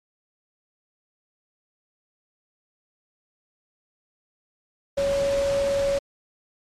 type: tone in noise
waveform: sine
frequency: 558 Hz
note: C#5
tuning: 11 cents sharp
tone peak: -20 dBFS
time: 4.97-5.99 s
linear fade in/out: 10 ms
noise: pink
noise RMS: -33 dBFS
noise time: 4.97-5.99 s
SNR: +10 dB
effects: low-pass 7000 Hz 12 dB/octave + MP3 64 kbps